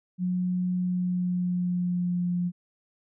sine tone with pitch glide, 181 to 176.76 Hz, F#3 to F3, -38 to +21 cents, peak -24 dBFS, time 0.18-2.52 s, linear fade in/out 50 ms, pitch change -41 cents, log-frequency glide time 0.75-2.3 s, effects none

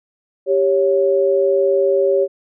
sine tone pair together, 393 / 554.4 Hz, G4 / C#5, +4 / 0 cents, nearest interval tritone, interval 596 cents, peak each -15 dBFS, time 0.46-2.28 s, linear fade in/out 50 ms, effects none

